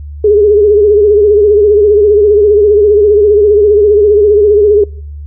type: tone with vibrato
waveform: sine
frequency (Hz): 415.3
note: G#4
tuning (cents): 0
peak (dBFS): -3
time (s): 0.24-4.84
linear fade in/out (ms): 5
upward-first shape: sine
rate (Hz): 15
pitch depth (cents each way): 63
effects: noise-tail reverb RT60 0.6 s tail -24 dB re dry + added 73 Hz sine -22 dBFS peak until 5.26 s